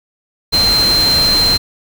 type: tone in noise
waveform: sine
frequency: 4133 Hz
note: C8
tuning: 22 cents flat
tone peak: -10 dBFS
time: 0.52-1.58 s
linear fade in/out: 20 ms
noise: pink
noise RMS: -19 dBFS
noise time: 0.52-1.58 s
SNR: +6 dB
effects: none